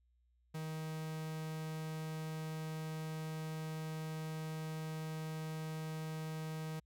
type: tone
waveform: 45% pulse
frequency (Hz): 157.6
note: D#3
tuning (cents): +23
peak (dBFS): -40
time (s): 0.54-6.8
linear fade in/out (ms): 10
effects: added 60 Hz sine -70 dBFS peak until 6.85 s